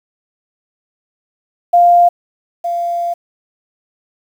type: tone pair in turn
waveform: sine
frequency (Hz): 698.5 / 690.9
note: F5 / F5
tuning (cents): 0 / -19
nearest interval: unison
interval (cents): 19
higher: first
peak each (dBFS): -5 / -15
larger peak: first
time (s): 1.73-2.09 / 2.64-3.14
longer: second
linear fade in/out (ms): 10
effects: 7-bit